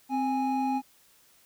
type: tone pair together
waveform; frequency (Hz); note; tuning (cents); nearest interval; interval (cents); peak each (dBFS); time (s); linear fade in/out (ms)
triangle; 261.6 / 827.9; C4 / G#5; 0 / -6; octave + minor sixth; 1994; -26; 0.09-0.82; 50
effects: white hiss -61 dBFS RMS until 1.45 s